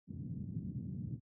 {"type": "band-pass noise", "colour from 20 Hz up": "pink", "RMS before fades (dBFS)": -42, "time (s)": [0.07, 1.2], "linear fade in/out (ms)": 50, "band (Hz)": [100, 210], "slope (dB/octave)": 24, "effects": ["high-pass 60 Hz 12 dB/octave"]}